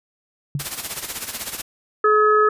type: tone with exponential decay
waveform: sine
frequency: 142.2 Hz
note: C#3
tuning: 45 cents sharp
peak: -17 dBFS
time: 0.55-0.69 s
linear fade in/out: 2 ms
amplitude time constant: 29 ms
type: noise with tremolo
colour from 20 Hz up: white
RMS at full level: -26 dBFS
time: 0.59-1.62 s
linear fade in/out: 10 ms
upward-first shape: sine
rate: 16 Hz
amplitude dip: 70%
type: harmonic tone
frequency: 425.6 Hz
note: G#4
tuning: 42 cents sharp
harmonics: 1 / 3 / 4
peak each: -16 / -15 / -24 dBFS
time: 2.04-2.49 s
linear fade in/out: 5 ms
effects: resampled to 32000 Hz